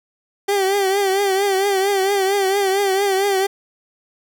30% pulse tone with vibrato, 392 Hz, G4, in tune, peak -13 dBFS, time 0.48-3.47 s, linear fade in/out 10 ms, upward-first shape triangle, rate 4.4 Hz, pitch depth 80 cents each way, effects none

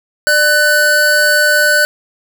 square tone pair together, 595 / 1500.2 Hz, D5 / F#6, +22 / +23 cents, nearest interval octave + major third, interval 1601 cents, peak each -16 / -10 dBFS, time 0.27-1.85 s, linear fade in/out 0 ms, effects none

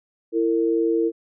sine tone pair together, 333.6 / 455.7 Hz, E4 / A#4, +21 / -39 cents, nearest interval perfect fourth, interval 540 cents, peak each -20 / -21 dBFS, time 0.32-1.12 s, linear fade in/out 50 ms, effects none

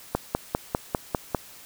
click train, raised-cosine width 1 ms, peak -8 dBFS, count 7, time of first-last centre 0.15-1.348 s, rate 5.01 Hz, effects white hiss -47 dBFS RMS until 1.65 s

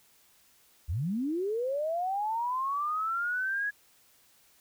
sine linear sweep, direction up, 64.8 to 1684 Hz, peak -28 dBFS, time 0.88-3.71 s, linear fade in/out 20 ms, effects white hiss -63 dBFS RMS until 4.6 s

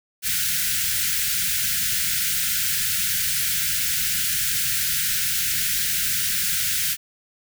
white band-stop noise, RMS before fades -23 dBFS, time 0.22-6.97 s, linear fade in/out 50 ms, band 200 to 1400 Hz, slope 96 dB/octave, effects none

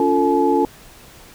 sine tone cluster, 281.8 / 349.8 / 446.6 / 854 Hz, C#4 / F4 / A4 / G#5, +29 / +3 / +26 / +48 cents, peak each -19 dBFS, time 0-0.65 s, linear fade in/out 2 ms, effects pink hiss -44 dBFS RMS until 1.34 s

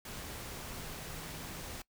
sine tone in noise, 158.7 Hz, D#3, 35 cents sharp, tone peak -52 dBFS, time 0.75-1.62 s, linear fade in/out 5 ms, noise pink, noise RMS -44 dBFS, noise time 0.05-1.82 s, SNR -11 dB, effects noise-tail reverb RT60 0.1 s tail -21 dB re dry

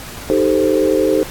sine chord, A half-diminished seventh, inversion second, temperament equal with one note detuned, 311.1 / 389.7 / 440 / 523.3 Hz, Eb4 / G4 / A4 / C5, 0 / -10 / 0 / 0 cents, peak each -17 dBFS, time 0.3-1.23 s, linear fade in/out 0 ms, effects pink hiss -32 dBFS RMS until 1.3 s + AAC 64 kbps

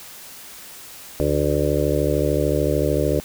harmonic tone, 73.42 Hz, D2, in tune, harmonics 1 / 2 / 4 / 5 / 6 / 7 / 8, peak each -25 / -25 / -25 / -25 / -25 / -25 / -25 dBFS, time 1.2-3.2 s, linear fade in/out 0 ms, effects white hiss -40 dBFS RMS until 3.24 s

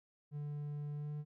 triangle tone with pitch glide, 146.83 to 148.71 Hz, D3 to D3, 0 to +22 cents, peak -37 dBFS, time 0.31-1.25 s, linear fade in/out 50 ms, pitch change +22 cents, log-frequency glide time 0.95-1.11 s, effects none

